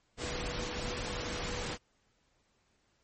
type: tone in noise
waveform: sine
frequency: 490 Hz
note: B4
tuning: 14 cents flat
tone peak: -43 dBFS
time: 0.17-1.78 s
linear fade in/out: 50 ms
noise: pink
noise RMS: -37 dBFS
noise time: 0.17-1.78 s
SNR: -9 dB
effects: pink hiss -73 dBFS RMS until 3.03 s + MP3 32 kbps